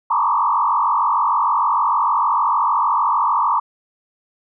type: tone with frequency modulation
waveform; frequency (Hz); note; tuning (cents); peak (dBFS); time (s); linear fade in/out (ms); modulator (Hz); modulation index
sine; 1046.5; C6; 0; -14; 0.1-3.6; 10; 46.6; 3.4
effects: none